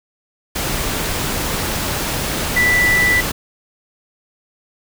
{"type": "tone in noise", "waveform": "sine", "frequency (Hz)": 1975.5, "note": "B6", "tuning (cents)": 0, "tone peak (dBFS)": -12, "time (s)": [2.56, 3.21], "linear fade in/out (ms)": 10, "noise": "pink", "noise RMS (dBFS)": -21, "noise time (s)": [0.55, 3.32], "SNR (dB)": 6, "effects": []}